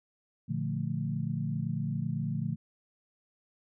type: chord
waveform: sine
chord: Bb major seventh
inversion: none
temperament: equal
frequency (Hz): 116.54 / 146.83 / 174.61 / 220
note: Bb2 / D3 / F3 / A3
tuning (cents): 0 / 0 / 0 / 0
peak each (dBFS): -36 / -33 / -36 / -37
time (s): 0.48-2.56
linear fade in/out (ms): 20
effects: none